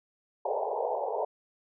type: band-pass noise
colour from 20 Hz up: pink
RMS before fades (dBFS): -31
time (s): 0.45-1.25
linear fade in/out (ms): 5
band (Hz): 410 to 940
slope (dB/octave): 96
effects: none